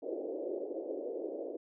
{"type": "band-pass noise", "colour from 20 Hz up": "pink", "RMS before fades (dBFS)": -39, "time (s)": [0.02, 1.57], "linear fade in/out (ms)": 10, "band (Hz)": [320, 580], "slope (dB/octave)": 48, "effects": []}